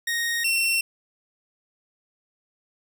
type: tone pair in turn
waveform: sawtooth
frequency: 1864.7 / 2712 Hz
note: A#6 / E7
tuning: 0 / +49 cents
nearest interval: tritone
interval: 649 cents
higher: second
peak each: -20 / -17 dBFS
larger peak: second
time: 0.07-0.44 / 0.44-0.81 s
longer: neither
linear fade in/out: 5 ms
effects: none